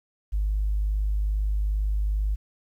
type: tone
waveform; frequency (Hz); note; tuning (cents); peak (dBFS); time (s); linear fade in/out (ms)
sine; 51.2; G#1; -24; -21; 0.32-2.36; 20
effects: tanh soft clip ceiling -17 dBFS + 10-bit